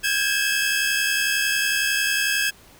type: tone cluster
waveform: sawtooth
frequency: 1595 / 1666 / 2601 Hz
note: G6 / G#6 / E7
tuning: +30 / +5 / -24 cents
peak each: -21 dBFS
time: 0.03-2.51 s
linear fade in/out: 20 ms
effects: pink hiss -50 dBFS RMS until 2.79 s